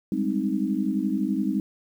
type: chord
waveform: sine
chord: Ab major seventh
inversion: third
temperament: equal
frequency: 196 / 207.7 / 261.6 / 311.1 Hz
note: G3 / Ab3 / C4 / Eb4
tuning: 0 / 0 / 0 / 0 cents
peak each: -28 dBFS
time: 0.12-1.6 s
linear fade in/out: 2 ms
effects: 9-bit